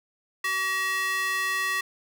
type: tone with high-pass filter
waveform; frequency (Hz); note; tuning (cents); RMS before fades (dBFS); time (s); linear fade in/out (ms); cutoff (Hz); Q
square; 380.3; F#4; +48; -27; 0.44-1.81; 5; 1600; 4.4
effects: none